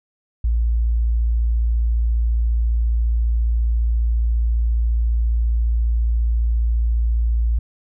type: tone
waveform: sine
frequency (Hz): 57.3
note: A#1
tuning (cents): -29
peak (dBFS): -15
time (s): 0.44-7.59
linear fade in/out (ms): 5
effects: none